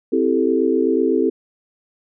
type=chord; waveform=sine; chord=A minor seventh; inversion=first; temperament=equal; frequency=261.6 / 329.6 / 392 / 440 Hz; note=C4 / E4 / G4 / A4; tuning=0 / 0 / 0 / 0 cents; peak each=-20 dBFS; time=0.12-1.3 s; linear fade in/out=10 ms; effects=none